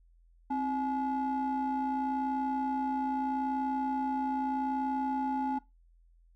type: ring-modulated tone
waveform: triangle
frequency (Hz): 293.7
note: D4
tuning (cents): 0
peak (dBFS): -24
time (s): 0.5-5.59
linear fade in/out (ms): 10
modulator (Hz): 557
effects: noise-tail reverb RT60 0.2 s tail -19 dB re dry + added 42 Hz sine -59 dBFS peak until 6.35 s